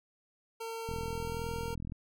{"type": "tone with pitch glide", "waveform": "25% pulse", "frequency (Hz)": [454.4, 461.8], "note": ["A#4", "A#4"], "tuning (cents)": [-44, -16], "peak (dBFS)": -34, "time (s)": [0.6, 1.75], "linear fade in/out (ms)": 10, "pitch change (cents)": 28, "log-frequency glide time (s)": [1.08, 1.48]}
{"type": "click train", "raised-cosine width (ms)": 5, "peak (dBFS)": -28, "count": 44, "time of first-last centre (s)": [0.89, 1.921], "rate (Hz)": 41.7}
{"effects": []}